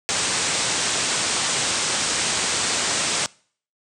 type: low-pass noise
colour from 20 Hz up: white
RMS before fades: -23 dBFS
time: 0.09-3.26 s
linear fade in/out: 0 ms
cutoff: 8900 Hz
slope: 96 dB/octave
effects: noise-tail reverb RT60 0.5 s tail -24 dB re dry + high-pass 100 Hz 12 dB/octave